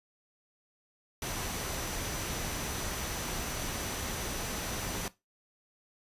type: tone in noise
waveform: sine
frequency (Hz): 5960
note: F#8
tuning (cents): +12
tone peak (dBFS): -45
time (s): 1.22-5.08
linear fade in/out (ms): 2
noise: pink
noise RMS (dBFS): -36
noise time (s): 1.22-5.08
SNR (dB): -12
effects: noise-tail reverb RT60 0.2 s tail -17 dB re dry + resampled to 32000 Hz